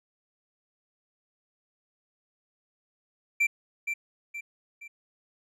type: tone with echo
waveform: triangle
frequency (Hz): 2349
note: D7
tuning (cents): 0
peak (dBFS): -19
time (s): 3.4-3.47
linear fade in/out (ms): 10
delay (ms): 470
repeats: 3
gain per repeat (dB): -7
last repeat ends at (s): 4.88
effects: resampled to 32000 Hz